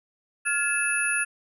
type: tone cluster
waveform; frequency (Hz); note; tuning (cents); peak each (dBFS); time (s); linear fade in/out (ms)
sine; 1404 / 1705 / 2619 / 10430; F6 / G#6 / E7 / E9; +9 / +45 / -12 / -19; -28; 0.45-1.25; 20
effects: none